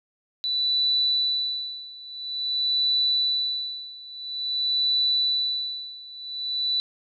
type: tone with tremolo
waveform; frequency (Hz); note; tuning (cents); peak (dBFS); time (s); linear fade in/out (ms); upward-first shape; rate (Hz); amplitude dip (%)
sine; 3971; B7; +9; -19; 0.44-6.8; 0; sine; 0.49; 90
effects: none